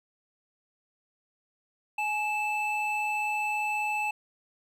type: tone pair together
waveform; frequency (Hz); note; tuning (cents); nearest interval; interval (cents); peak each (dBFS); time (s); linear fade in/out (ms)
triangle; 840.7 / 2637; G#5 / E7; +21 / 0; octave + minor sixth; 1979; -28; 1.98-4.11; 5
effects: none